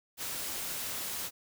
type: noise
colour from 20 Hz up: white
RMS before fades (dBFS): -37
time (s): 0.17-1.31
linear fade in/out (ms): 50
effects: none